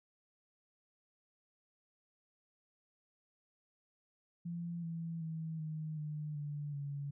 sine tone with pitch steps, 170.8 / 165.65 / 160.66 / 155.81 / 151.11 / 146.56 / 142.14 Hz, F3 / E3 / E3 / D#3 / D3 / D3 / C#3, -38 / +9 / -44 / +3 / +50 / -3 / +44 cents, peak -38 dBFS, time 4.45-7.11 s, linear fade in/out 10 ms, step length 380 ms, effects none

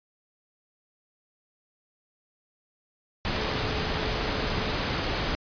sine tone in noise, 430.7 Hz, A4, 37 cents flat, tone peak -38 dBFS, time 3.38-4.75 s, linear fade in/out 0 ms, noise pink, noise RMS -28 dBFS, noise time 3.25-5.35 s, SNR -13 dB, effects resampled to 11025 Hz

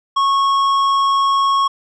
sine tone with tanh clipping, 1099 Hz, C#6, 15 cents flat, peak -14 dBFS, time 0.16-1.68 s, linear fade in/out 10 ms, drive 10 dB, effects none

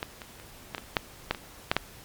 clicks, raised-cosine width 0.3 ms, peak -14 / -23 / -29 / -15 / -18 / -6 / -8 / -20 / -6 / -6 dBFS, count 10, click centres 0.029 / 0.218 / 0.399 / 0.748 / 0.781 / 0.968 / 1.31 / 1.348 / 1.715 / 1.766 s, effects pink hiss -49 dBFS RMS until 2.04 s + MP3 96 kbps

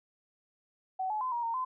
sine tone with pitch steps, 754 / 855 / 1022 / 948 / 920 / 1025 Hz, F#5 / A5 / C6 / A#5 / A#5 / C6, +32 / -50 / -41 / +29 / -23 / -36 cents, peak -30 dBFS, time 0.99-1.65 s, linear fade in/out 10 ms, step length 110 ms, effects none

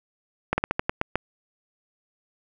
slowing click train, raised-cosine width 0.5 ms, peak -7 dBFS, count 8, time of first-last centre 0.53-1.156 s, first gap 50 ms, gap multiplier 1.19, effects none

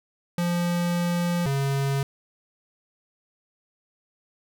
square tone pair in turn, 173.9 / 138.02 Hz, F3 / C#3, -7 / -7 cents, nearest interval major third, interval 400 cents, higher first, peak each -23 dBFS, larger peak neither, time 0.38-1.46 / 1.46-2.03 s, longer first, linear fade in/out 2 ms, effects none

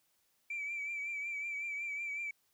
sine tone with vibrato, 2323 Hz, D7, 20 cents flat, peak -35 dBFS, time 0.5-2.31 s, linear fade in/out 5 ms, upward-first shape triangle, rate 5.4 Hz, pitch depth 52 cents each way, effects tanh soft clip ceiling -33 dBFS + white hiss -75 dBFS RMS until 2.53 s

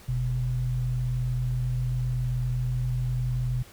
sine tone pair together, 44.23 / 125.1 Hz, F1 / B2, +23 / +23 cents, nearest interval octave + tritone, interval 1800 cents, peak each -31 / -25 dBFS, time 0.08-3.63 s, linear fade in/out 10 ms, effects pink hiss -51 dBFS RMS until 3.72 s

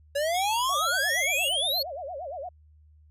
square exponential sweep, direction up, 554.4 to 4441 Hz, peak -25 dBFS, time 0.15-1.83 s, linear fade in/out 10 ms
sawtooth tone, 3329 Hz, G#7, 3 cents sharp, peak -29 dBFS, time 0.34-1.49 s, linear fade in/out 10 ms
sine tone with vibrato, 630 Hz, D#5, 21 cents sharp, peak -33 dBFS, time 0.69-2.49 s, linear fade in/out 5 ms, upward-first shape sine, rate 8.6 Hz, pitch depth 280 cents each way
effects added 76 Hz sine -53 dBFS peak until 3.1 s + resampled to 32000 Hz

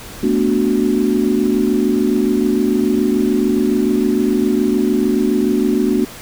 sine chord, B minor seventh, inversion third, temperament equal with one note detuned, 220 / 246.9 / 292.5 / 370 Hz, A3 / B3 / D4 / F#4, 0 / 0 / -7 / 0 cents, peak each -18 dBFS, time 0.23-6.05 s, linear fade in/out 5 ms, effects pink hiss -34 dBFS RMS until 6.21 s

